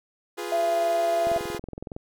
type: chord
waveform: sawtooth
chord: F diminished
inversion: none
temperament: equal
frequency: 349.2 / 415.3 / 493.9 Hz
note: F4 / Ab4 / Cb5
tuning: 0 / 0 / 0 cents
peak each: -30 / -30 / -34 dBFS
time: 0.37-1.59 s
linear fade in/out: 20 ms
type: tone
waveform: sine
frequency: 676 Hz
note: E5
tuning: 43 cents sharp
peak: -21 dBFS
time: 0.52-1.38 s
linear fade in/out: 2 ms
type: click train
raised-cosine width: 2 ms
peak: -22 dBFS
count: 16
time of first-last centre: 1.27-1.964 s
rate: 21.6 Hz
effects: none